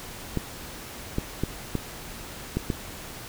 clicks, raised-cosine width 3 ms, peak -12 dBFS, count 6, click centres 0.373 / 1.184 / 1.436 / 1.753 / 2.57 / 2.702 s, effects pink hiss -40 dBFS RMS until 3.28 s

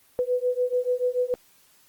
sine beating tone pair, 493.9 / 500.8 Hz, B4 / B4, 0 / +24 cents, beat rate 6.9 Hz, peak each -25 dBFS, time 0.19-1.34 s, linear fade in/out 0 ms, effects white hiss -59 dBFS RMS until 1.88 s + Opus 24 kbps

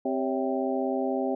harmonic tone with a mistuned harmonic, 130.81 Hz, C3, in tune, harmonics 2 / 3 / 4 / 5 / 6, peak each -29 / -31 / -32 / -33 / -34 dBFS, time 0.05-1.35 s, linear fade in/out 5 ms, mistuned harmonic 4, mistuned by +110 cents, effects none

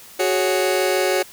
sawtooth chord, F# suspended second, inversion none, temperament just, 370 / 416.2 / 555 Hz, F#4 / G#4 / C#5, 0 / +4 / +2 cents, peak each -16 / -20 / -17 dBFS, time 0.19-1.23 s, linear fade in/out 10 ms, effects white hiss -43 dBFS RMS until 1.32 s

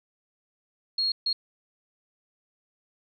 sine tone bursts at uneven times, 4286 Hz, C8, 41 cents sharp, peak -23 dBFS, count 2, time 0.98-1.12 / 1.26-1.33 s, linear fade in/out 5 ms, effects none

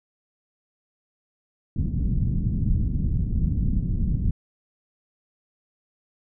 pink low-pass noise, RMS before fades -23 dBFS, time 1.76-4.31 s, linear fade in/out 5 ms, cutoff 210 Hz, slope 24 dB/octave, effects none

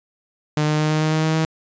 sawtooth tone with pitch steps, 151.3 / 152.44 / 153.59 / 154.75 / 155.91 / 157.09 / 158.27 / 159.47 Hz, D#3 / D#3 / D#3 / D#3 / D#3 / D#3 / D#3 / D#3, -48 / -35 / -22 / -9 / +4 / +17 / +30 / +43 cents, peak -13 dBFS, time 0.57-1.45 s, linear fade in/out 2 ms, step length 110 ms, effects resampled to 16000 Hz

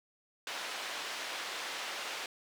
white band-pass noise, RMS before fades -40 dBFS, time 0.47-2.26 s, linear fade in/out 2 ms, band 460 to 3700 Hz, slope 12 dB/octave, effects none

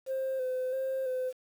sine tone with vibrato, 520 Hz, C5, 11 cents flat, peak -28 dBFS, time 0.06-1.33 s, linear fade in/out 50 ms, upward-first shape square, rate 1.5 Hz, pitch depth 29 cents each way, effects tanh soft clip ceiling -26 dBFS + 9-bit

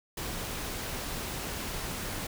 pink noise, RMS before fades -36 dBFS, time 0.17-2.27 s, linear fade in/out 5 ms, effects none

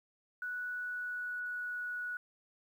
sine tone with pitch glide, 1476 to 1466.7 Hz, F#6 to F#6, -5 to -16 cents, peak -36 dBFS, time 0.42-2.17 s, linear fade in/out 2 ms, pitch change -11 cents, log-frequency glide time 0.71-1.82 s, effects 11-bit

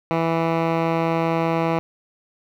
10% pulse tone with low-pass filter, 164.81 Hz, E3, in tune, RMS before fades -21 dBFS, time 0.11-1.79 s, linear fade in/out 0 ms, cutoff 2000 Hz, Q 0.91, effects 8-bit

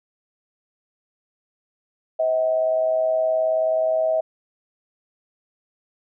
sine tone with amplitude modulation, 640 Hz, D#5, 49 cents sharp, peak -15 dBFS, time 2.19-4.21 s, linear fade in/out 10 ms, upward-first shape sine, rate 119 Hz, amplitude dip 55%, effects none

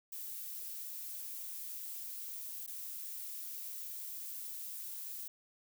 violet noise with dropouts, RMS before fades -44 dBFS, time 0.12-5.28 s, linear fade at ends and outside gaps 5 ms, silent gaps 2.665-2.675 s, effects none

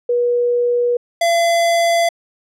sine / square tone pair in turn, 483.5 / 679.1 Hz, B4 / F5, -37 / -49 cents, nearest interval tritone, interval 588 cents, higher second, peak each -13 dBFS, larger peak neither, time 0.09-0.97 / 1.21-2.09 s, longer neither, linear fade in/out 5 ms, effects low-pass 10000 Hz 12 dB/octave

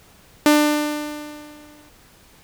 sawtooth tone with exponential decay, 298.2 Hz, D4, 27 cents sharp, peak -6 dBFS, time 0.46-1.89 s, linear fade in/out 1 ms, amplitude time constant 310 ms, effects pink hiss -51 dBFS RMS until 2.43 s

